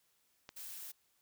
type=click; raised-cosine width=0.2 ms; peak=-30 dBFS; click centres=0.491 s
type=noise; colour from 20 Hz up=blue; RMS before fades=-47 dBFS; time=0.56-0.92 s; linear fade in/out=10 ms
effects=white hiss -75 dBFS RMS until 1.21 s